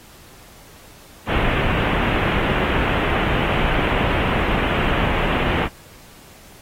pink low-pass noise, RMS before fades -20 dBFS, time 1.26-5.69 s, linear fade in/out 50 ms, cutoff 3100 Hz, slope 48 dB/octave, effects pink hiss -46 dBFS RMS until 6.61 s + AAC 48 kbps

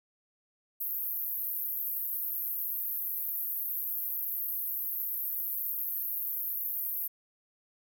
white band-pass noise, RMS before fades -34 dBFS, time 0.8-7.08 s, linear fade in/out 10 ms, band 12000 to 16000 Hz, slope 96 dB/octave, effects none

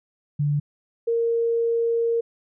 sine tone pair in turn, 146 / 463.5 Hz, D3 / A#4, -10 / -10 cents, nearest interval octave + minor sixth, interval 2000 cents, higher second, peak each -19 dBFS, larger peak neither, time 0.39-0.6 / 1.07-2.21 s, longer second, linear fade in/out 10 ms, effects none

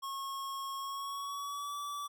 square tone with pitch glide, 1090 to 1153.5 Hz, C#6 to D6, -29 to -31 cents, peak -38 dBFS, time 0.02-2.08 s, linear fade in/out 20 ms, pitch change +98 cents, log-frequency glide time 0.78-1.76 s, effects none

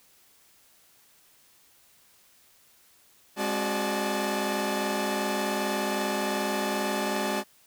sawtooth tone cluster, 206.2 / 265.6 / 368.9 / 596 / 864 Hz, G#3 / C4 / F#4 / D5 / A5, -12 / +26 / -5 / +25 / -32 cents, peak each -28 / -32 / -29 / -29 / -29 dBFS, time 3.36-7.44 s, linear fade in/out 50 ms, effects white hiss -60 dBFS RMS until 7.66 s

